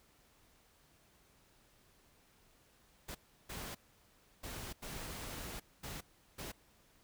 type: noise bursts at uneven times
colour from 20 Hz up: pink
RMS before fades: -45 dBFS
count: 6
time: 3.08-3.15 / 3.49-3.75 / 4.43-4.73 / 4.82-5.6 / 5.83-6.01 / 6.38-6.52 s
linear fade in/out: 10 ms
effects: pink hiss -68 dBFS RMS until 7.03 s